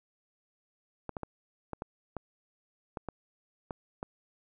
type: clicks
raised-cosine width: 1 ms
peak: -22 dBFS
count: 10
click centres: 1.093 / 1.168 / 1.233 / 1.733 / 1.821 / 2.167 / 2.972 / 3.087 / 3.708 / 4.029 s
effects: none